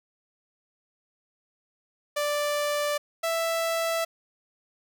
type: tone pair in turn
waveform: sawtooth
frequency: 587.3 / 660.9 Hz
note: D5 / E5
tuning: 0 / +4 cents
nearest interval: major second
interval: 204 cents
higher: second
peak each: -21 dBFS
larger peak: neither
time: 2.16-2.98 / 3.23-4.05 s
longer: neither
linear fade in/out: 10 ms
effects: none